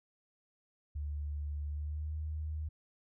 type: tone with pitch glide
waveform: sine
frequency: 73.42 to 77.16 Hz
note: D2 to D#2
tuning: 0 to -14 cents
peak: -35 dBFS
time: 0.95-2.69 s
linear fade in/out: 10 ms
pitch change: +86 cents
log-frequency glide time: 1.68-2.15 s
effects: none

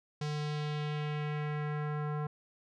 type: tone with low-pass filter sweep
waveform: square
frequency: 149.6 Hz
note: D3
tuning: 32 cents sharp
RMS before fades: -35 dBFS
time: 0.21-2.27 s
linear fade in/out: 5 ms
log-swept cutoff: 5400 to 1200 Hz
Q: 1.7
effects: none

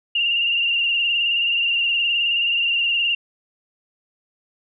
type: tone with vibrato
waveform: sine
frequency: 2794 Hz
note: F7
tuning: in tune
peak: -17 dBFS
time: 0.15-3.15 s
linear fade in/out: 5 ms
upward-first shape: triangle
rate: 19 Hz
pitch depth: 52 cents each way
effects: none

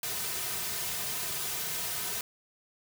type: noise with comb filter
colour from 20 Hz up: white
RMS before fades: -34 dBFS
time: 0.03-2.21 s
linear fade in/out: 2 ms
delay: 3.6 ms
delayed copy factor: -0.85
effects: none

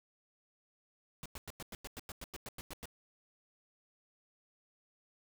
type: noise bursts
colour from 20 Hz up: pink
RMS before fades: -45 dBFS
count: 14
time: 1.23-2.856 s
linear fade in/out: 0 ms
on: 27 ms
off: 96 ms
effects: none

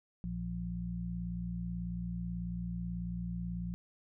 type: harmonic tone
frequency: 58.27 Hz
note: A#1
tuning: in tune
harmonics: 1 / 2 / 3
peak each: -41 / -44 / -37 dBFS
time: 0.24-3.74 s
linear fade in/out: 0 ms
effects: none

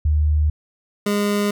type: tone pair in turn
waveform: sine / 25% pulse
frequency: 75.7 / 205.2 Hz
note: D#2 / G#3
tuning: -47 / -21 cents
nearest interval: octave + perfect fourth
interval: 1726 cents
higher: second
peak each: -14 dBFS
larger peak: neither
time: 0.05-0.5 / 1.06-1.51 s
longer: neither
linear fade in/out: 5 ms
effects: none

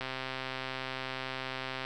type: click train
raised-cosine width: 0.3 ms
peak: -20 dBFS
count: 242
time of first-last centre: 0.01-1.85 s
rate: 131 Hz
effects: none

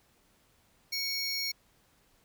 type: tone cluster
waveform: square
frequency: 2230 / 4335 / 5570 Hz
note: C#7 / C#8 / F8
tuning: +10 / -39 / -5 cents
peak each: -38 / -35 / -36 dBFS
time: 0.92-1.52 s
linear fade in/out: 10 ms
effects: pink hiss -67 dBFS RMS until 2.24 s

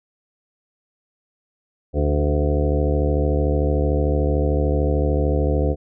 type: harmonic tone with a mistuned harmonic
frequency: 73.42 Hz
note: D2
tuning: in tune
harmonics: 1 / 2 / 3 / 4 / 5 / 6 / 7 / 9 / 10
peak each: -19 / -25 / -33 / -26 / -29 / -27 / -25 / -32 / -36 dBFS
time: 1.93-5.76 s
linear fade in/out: 50 ms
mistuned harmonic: 5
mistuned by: +42 cents
effects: none

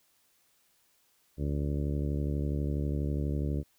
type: harmonic tone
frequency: 72.2 Hz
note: D2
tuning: 29 cents flat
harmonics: 1 / 2 / 3 / 4 / 5 / 6 / 7 / 8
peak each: -31 / -33 / -39 / -38 / -42 / -44 / -48 / -48 dBFS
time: 1.37-3.64 s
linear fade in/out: 50 ms
effects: white hiss -69 dBFS RMS until 3.78 s

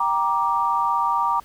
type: chord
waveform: sine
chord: G minor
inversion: none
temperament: just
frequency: 784 / 940.8 / 1176 Hz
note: G5 / Bb5 / D6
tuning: 0 / +16 / +2 cents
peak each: -27 / -21 / -22 dBFS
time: 0-1.4 s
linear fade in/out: 5 ms
effects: pink hiss -51 dBFS RMS until 1.44 s

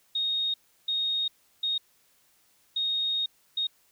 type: tone bursts at uneven times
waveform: sine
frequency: 3724 Hz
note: A#7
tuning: 2 cents flat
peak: -25 dBFS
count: 5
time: 0.15-0.54 / 0.88-1.28 / 1.63-1.78 / 2.76-3.26 / 3.57-3.67 s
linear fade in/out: 5 ms
effects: white hiss -65 dBFS RMS until 3.91 s

